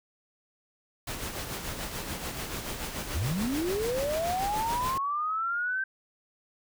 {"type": "noise with tremolo", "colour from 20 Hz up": "pink", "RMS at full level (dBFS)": -34, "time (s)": [1.07, 4.98], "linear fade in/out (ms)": 5, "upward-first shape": "sine", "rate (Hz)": 6.9, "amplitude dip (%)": 45}
{"type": "linear sweep", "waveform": "sine", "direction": "up", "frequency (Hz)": [59.9, 1568], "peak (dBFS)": -27, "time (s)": [3.14, 5.84], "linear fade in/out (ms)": 5}
{"effects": []}